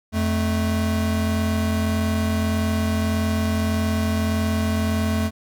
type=tone pair together; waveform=square; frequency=86.79 / 218.7 Hz; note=F2 / A3; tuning=-10 / -10 cents; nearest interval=octave + major third; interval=1600 cents; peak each=-23 dBFS; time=0.12-5.31 s; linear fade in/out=50 ms; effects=none